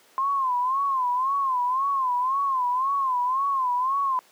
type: tone with vibrato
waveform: sine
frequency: 1046.5 Hz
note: C6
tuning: in tune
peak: -21 dBFS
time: 0.18-4.19 s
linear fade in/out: 0 ms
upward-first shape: sine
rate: 1.9 Hz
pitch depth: 120 cents each way
effects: pink hiss -56 dBFS RMS until 4.31 s + high-pass 400 Hz 12 dB/octave